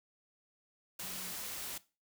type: tone in noise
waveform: sine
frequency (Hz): 184.6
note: F#3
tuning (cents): -4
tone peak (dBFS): -52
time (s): 1.03-1.32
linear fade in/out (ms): 5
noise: white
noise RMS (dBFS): -42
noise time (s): 0.99-1.78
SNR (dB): -13
effects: noise-tail reverb RT60 0.3 s tail -18 dB re dry